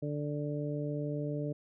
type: harmonic tone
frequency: 147 Hz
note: D3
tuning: 2 cents sharp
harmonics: 1 / 2 / 3 / 4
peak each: -35 / -38 / -40 / -41 dBFS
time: 0.02-1.53 s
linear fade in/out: 10 ms
effects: none